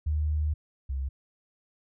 sine tone pair in turn, 76 / 67.11 Hz, D#2 / C2, -40 / +45 cents, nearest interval major second, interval 215 cents, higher first, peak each -24 / -28 dBFS, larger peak first, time 0.06-0.54 / 0.89-1.09 s, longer first, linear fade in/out 10 ms, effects none

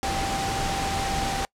sine tone in noise, 784 Hz, G5, in tune, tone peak -28 dBFS, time 0.03-1.45 s, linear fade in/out 0 ms, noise pink, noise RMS -28 dBFS, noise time 0.03-1.45 s, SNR -3 dB, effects noise-tail reverb RT60 0.1 s tail -25 dB re dry + low-pass 8000 Hz 12 dB/octave

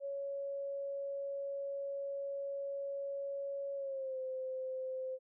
sine tone with pitch glide, 557 to 519.7 Hz, C#5 to C5, +8 to -12 cents, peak -37 dBFS, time 0-5.19 s, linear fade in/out 50 ms, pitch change -120 cents, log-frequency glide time 3.75-4.18 s, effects none

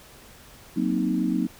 sine chord, C half-diminished seventh, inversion second, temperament equal, 185 / 233.1 / 261.6 / 311.1 Hz, Gb3 / Bb3 / C4 / Eb4, 0 / 0 / 0 / 0 cents, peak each -27 dBFS, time 0.76-1.47 s, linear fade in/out 10 ms, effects pink hiss -49 dBFS RMS until 1.59 s

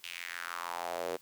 square tone with high-pass filter sweep, 43.13 Hz, F1, 21 cents flat, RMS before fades -39 dBFS, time 0.03-1.17 s, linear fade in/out 10 ms, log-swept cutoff 2900 to 440 Hz, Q 3.3, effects white hiss -61 dBFS RMS until 1.21 s

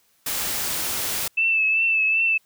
white noise, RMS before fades -26 dBFS, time 0.26-1.28 s, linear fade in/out 5 ms
sine tone with vibrato, 2637 Hz, E7, in tune, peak -17 dBFS, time 1.37-2.38 s, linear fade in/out 10 ms, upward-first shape triangle, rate 2.6 Hz, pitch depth 43 cents each way
effects white hiss -63 dBFS RMS until 2.45 s

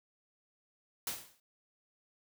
white noise with exponential decay, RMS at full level -34 dBFS, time 1.07-1.4 s, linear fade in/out 2 ms, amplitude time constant 70 ms, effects none

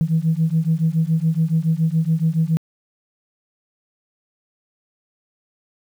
sine beating tone pair, 158.1 / 165.2 Hz, D#3 / E3, +28 / +4 cents, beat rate 7.1 Hz, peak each -18 dBFS, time 0.01-2.57 s, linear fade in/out 0 ms, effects tanh soft clip ceiling -9 dBFS + 8-bit

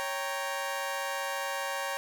20% pulse chord, G diminished, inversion second, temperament equal, 554.4 / 784 / 932.3 Hz, Db5 / G5 / Bb5, 0 / 0 / 0 cents, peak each -30 / -32 / -32 dBFS, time 0-1.97 s, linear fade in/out 0 ms, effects none

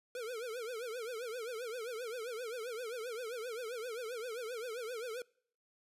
square tone with vibrato, 470 Hz, A#4, 14 cents sharp, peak -40 dBFS, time 0.15-5.22 s, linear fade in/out 2 ms, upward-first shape triangle, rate 7.6 Hz, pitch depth 180 cents each way, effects noise-tail reverb RT60 0.6 s tail -25 dB re dry + resampled to 32000 Hz

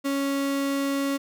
35% pulse tone, 277.2 Hz, C#4, in tune, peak -22 dBFS, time 0.04-1.18 s, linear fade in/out 20 ms, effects none

